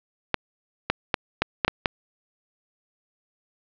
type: clicks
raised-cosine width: 0.3 ms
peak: -3 dBFS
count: 7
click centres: 0.343 / 0.9 / 1.142 / 1.42 / 1.648 / 1.68 / 1.858 s
effects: low-pass 4000 Hz 12 dB/octave